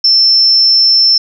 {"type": "tone", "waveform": "sine", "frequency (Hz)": 5340, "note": "E8", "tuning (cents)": 22, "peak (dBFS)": -5, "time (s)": [0.04, 1.18], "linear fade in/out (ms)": 5, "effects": []}